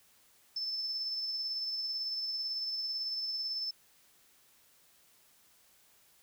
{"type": "tone with tremolo", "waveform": "sine", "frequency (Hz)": 5274, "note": "E8", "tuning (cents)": 0, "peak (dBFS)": -32, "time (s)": [0.56, 3.71], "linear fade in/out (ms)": 5, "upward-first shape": "sine", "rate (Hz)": 18, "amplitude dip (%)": 30, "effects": ["white hiss -65 dBFS RMS until 6.22 s"]}